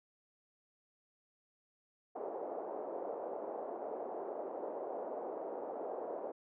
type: band-pass noise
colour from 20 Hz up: pink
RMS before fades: -42 dBFS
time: 2.15-6.32 s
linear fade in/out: 10 ms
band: 410 to 730 Hz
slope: 24 dB/octave
effects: none